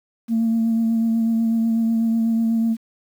sine tone with vibrato, 227 Hz, A#3, 46 cents flat, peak -15 dBFS, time 0.28-2.77 s, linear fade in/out 50 ms, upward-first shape triangle, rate 8.1 Hz, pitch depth 23 cents each way, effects tanh soft clip ceiling -13 dBFS + 8-bit

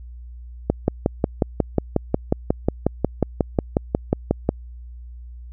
click train, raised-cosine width 2 ms, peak -3 dBFS, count 22, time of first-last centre 0.7-4.491 s, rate 5.54 Hz, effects added 60 Hz sine -35 dBFS peak until 5.52 s

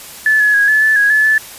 sine tone with pitch steps, 1736 / 1700 / 1652 / 1727 / 1745 / 1656 / 1725 / 1741 Hz, A6 / G#6 / G#6 / A6 / A6 / G#6 / A6 / A6, -24 / +40 / -10 / -33 / -15 / -5 / -35 / -19 cents, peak -8 dBFS, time 0.26-1.38 s, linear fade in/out 2 ms, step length 140 ms, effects white hiss -33 dBFS RMS until 1.58 s + resampled to 32000 Hz

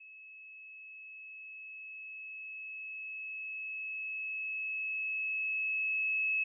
sine tone with level ramp, 2586 Hz, E7, 34 cents flat, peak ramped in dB -50 to -28 dBFS, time 0-6.44 s, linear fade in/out 10 ms, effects none

